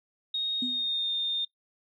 sine tone with pitch glide, 3729 to 3640 Hz, A#7 to A#7, 0 to -42 cents, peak -26 dBFS, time 0.34-1.45 s, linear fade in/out 5 ms, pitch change -42 cents, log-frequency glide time 0.59-1.13 s
sine tone with exponential decay, 246.9 Hz, B3, in tune, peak -27 dBFS, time 0.62-0.9 s, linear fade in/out 5 ms, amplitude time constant 59 ms
effects noise-tail reverb RT60 0.1 s tail -18 dB re dry + tanh soft clip ceiling -18 dBFS

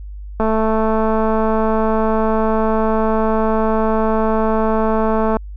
click train, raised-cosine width 1 ms, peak -5 dBFS, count 1094, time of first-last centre 0.4-5.368 s, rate 220 Hz, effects added 50 Hz sine -28 dBFS peak until 5.56 s

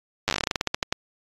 slowing click train, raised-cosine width 0.2 ms, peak -5 dBFS, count 18, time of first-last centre 0.28-0.925 s, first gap 9 ms, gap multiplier 1.16, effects AAC 32 kbps

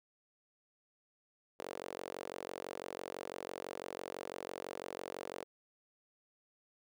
sawtooth tone with high-pass filter, 46 Hz, F#1, 9 cents flat, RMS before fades -45 dBFS, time 1.59-5.44 s, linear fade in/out 0 ms, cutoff 470 Hz, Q 2.6, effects none

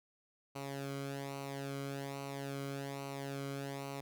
sawtooth tone with flanger, 138.59 Hz, C#3, in tune, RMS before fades -42 dBFS, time 0.55-4.01 s, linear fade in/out 10 ms, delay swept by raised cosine 0.58 to 1.13 ms, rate 1.2 Hz, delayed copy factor -0.7, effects none

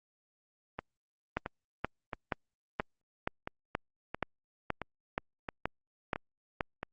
two click trains, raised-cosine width 0.5 ms, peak -21 / -15 dBFS, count 10 / 12, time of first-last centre 0.79-6.83 / 1.37-6.608 s, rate 1.49 / 2.1 Hz, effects Opus 32 kbps

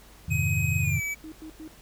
sine chord, F minor seventh, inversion none, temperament equal, 87.31 / 103.83 / 130.81 / 155.56 Hz, F2 / Ab2 / C3 / Eb3, 0 / 0 / 0 / 0 cents, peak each -29 dBFS, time 0.28-1 s, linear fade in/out 10 ms
square tone with pitch glide, 2526 to 2290 Hz, D#7 to D7, +26 to -44 cents, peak -29 dBFS, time 0.3-1.15 s, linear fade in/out 20 ms, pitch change -170 cents, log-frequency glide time 0.8-1.01 s
sine tone bursts, 314.2 Hz, D#4, 17 cents sharp, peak -38 dBFS, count 3, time 1.24-1.677 s, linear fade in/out 0 ms, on 79 ms, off 100 ms
effects added 50 Hz sine -53 dBFS peak until 1.81 s + pink hiss -53 dBFS RMS until 1.81 s

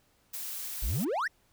blue noise, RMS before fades -38 dBFS, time 0.33-1.05 s, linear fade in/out 10 ms
triangle exponential sweep, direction up, 38.89 to 2002 Hz, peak -26 dBFS, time 0.82-1.28 s, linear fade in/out 10 ms
effects pink hiss -68 dBFS RMS until 1.52 s

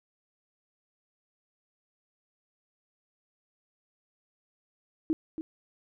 sine tone with echo, 317.8 Hz, D#4, 37 cents sharp, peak -23 dBFS, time 5.1-5.13 s, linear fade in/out 0 ms, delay 280 ms, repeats 1, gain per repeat -9 dB, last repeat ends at 5.41 s, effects none

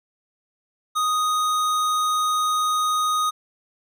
sine tone with hard clipping, 1244.5 Hz, D#6, in tune, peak -21 dBFS, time 0.95-3.31 s, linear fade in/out 20 ms, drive 17 dB, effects none

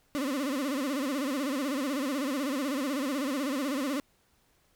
35% pulse tone with vibrato, 274.9 Hz, C#4, 14 cents flat, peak -27 dBFS, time 0.15-4 s, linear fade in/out 0 ms, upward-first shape sine, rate 16 Hz, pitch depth 150 cents each way, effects pink hiss -68 dBFS RMS until 4.75 s

